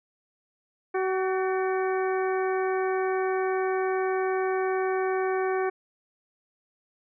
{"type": "harmonic tone with a mistuned harmonic", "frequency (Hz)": 377.4, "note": "F#4", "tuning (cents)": 34, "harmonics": [1, 2, 3, 4, 5, 6], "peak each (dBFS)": [-25, -31, -35, -37, -39, -41], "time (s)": [0.94, 5.7], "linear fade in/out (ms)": 10, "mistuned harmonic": 5, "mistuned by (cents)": -72, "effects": []}